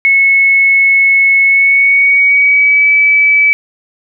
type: tone with pitch glide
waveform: sine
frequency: 2195 to 2297 Hz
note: C#7 to D7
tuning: -18 to -39 cents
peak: -5 dBFS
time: 0.05-3.53 s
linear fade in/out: 0 ms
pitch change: +79 cents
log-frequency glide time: 1.45-2.9 s
effects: none